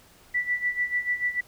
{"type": "tone with tremolo", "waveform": "sine", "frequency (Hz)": 1966, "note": "B6", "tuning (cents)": -8, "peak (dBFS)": -21, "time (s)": [0.34, 1.41], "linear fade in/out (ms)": 10, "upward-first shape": "sine", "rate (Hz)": 6.8, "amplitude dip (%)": 80, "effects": ["pink hiss -55 dBFS RMS until 1.47 s"]}